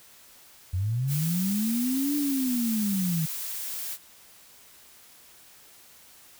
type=linear two-way sweep; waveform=sine; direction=up then down; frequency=86 to 293.7 to 155.7 Hz; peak=-24 dBFS; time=0.73-3.26 s; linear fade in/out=10 ms; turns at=2.16 s
type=noise; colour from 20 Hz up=blue; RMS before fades=-34 dBFS; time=1.07-3.98 s; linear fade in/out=50 ms
effects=white hiss -53 dBFS RMS until 6.39 s